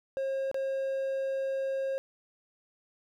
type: tone with dropouts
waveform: triangle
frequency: 538 Hz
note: C5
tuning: 48 cents sharp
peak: -27 dBFS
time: 0.17-1.98 s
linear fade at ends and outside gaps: 0 ms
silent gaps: 0.514-0.544 s
effects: none